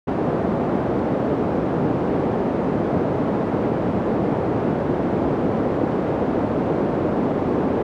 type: band-pass noise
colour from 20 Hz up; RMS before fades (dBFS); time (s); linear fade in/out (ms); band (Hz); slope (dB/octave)
pink; -21; 0.07-7.83; 10; 190 to 580; 12
effects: none